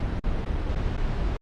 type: noise with dropouts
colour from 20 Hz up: brown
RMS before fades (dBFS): -26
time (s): 0-1.37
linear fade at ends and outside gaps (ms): 5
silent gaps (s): 0.197-0.238 / 0.45-0.458 / 0.75-0.757 / 0.968-0.975
effects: low-pass 4000 Hz 12 dB/octave + Opus 48 kbps